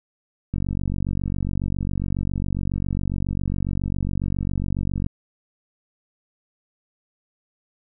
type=click train; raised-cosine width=5 ms; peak=-13 dBFS; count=215; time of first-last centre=0.54-5.064 s; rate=47.3 Hz; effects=none